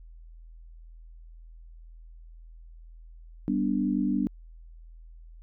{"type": "chord", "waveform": "sine", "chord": "G major", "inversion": "none", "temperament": "equal", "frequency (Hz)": [196, 246.9, 293.7], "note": ["G3", "B3", "D4"], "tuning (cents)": [0, 0, 0], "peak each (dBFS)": -28, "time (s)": [3.48, 4.27], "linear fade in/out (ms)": 0, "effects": ["added 41 Hz sine -45 dBFS peak until 5.42 s"]}